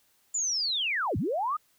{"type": "linear two-way sweep", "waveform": "sine", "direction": "down then up", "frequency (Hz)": [7210, 75.6, 1281], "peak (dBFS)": -26, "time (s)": [0.34, 1.57], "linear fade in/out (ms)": 10, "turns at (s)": 1.17, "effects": ["white hiss -67 dBFS RMS until 1.78 s"]}